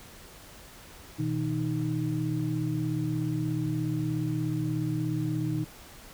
sine tone cluster, 122.2 / 159 / 311.1 Hz, B2 / D#3 / D#4, -18 / +38 / 0 cents, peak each -31 dBFS, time 1.18-5.65 s, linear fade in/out 20 ms, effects pink hiss -49 dBFS RMS until 6.13 s

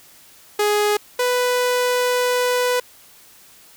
sawtooth tone pair in turn, 416.6 / 495.4 Hz, G#4 / B4, +5 / +5 cents, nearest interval minor third, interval 300 cents, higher second, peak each -12 / -13 dBFS, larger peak first, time 0.59-0.97 / 1.19-2.8 s, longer second, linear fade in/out 5 ms, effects white hiss -48 dBFS RMS until 3.76 s

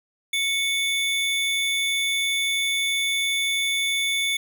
square tone pair together, 2217 / 3508 Hz, C#7 / A7, 0 / -6 cents, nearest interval minor sixth, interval 794 cents, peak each -25 dBFS, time 0.33-4.37 s, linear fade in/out 5 ms, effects none

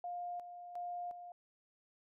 sine tone with tremolo, 706 Hz, F5, 19 cents sharp, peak -39 dBFS, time 0.04-1.32 s, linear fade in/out 2 ms, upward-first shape square, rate 1.4 Hz, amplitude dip 60%, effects none

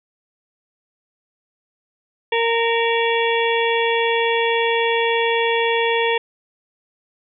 harmonic tone with a mistuned harmonic, 461.8 Hz, A#4, 16 cents flat, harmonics 1 / 2 / 4 / 5 / 6 / 7, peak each -19 / -22 / -25 / -26 / -27 / -27 dBFS, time 2.32-6.18 s, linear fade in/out 5 ms, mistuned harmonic 7, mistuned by +76 cents, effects none

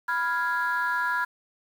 sine chord, F diminished, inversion second, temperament equal, 987.8 / 1396.9 / 1661.2 Hz, Cb6 / F6 / Ab6, 0 / 0 / 0 cents, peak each -27 dBFS, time 0.08-1.25 s, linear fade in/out 10 ms, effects tanh soft clip ceiling -18 dBFS + 8-bit

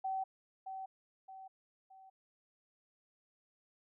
sine tone with echo, 765 Hz, G5, 42 cents flat, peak -34 dBFS, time 0.04-0.24 s, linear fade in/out 10 ms, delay 620 ms, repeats 3, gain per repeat -7 dB, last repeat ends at 2.1 s, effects none

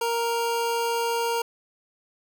square tone pair together, 466.2 / 932.4 Hz, A#4 / A#5, 0 / 0 cents, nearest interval octave, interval 1200 cents, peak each -27 dBFS, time 0.01-1.42 s, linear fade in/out 5 ms, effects none

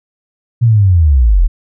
sine linear sweep, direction down, 121.6 to 35.59 Hz, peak -5 dBFS, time 0.61-1.48 s, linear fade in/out 20 ms, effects none

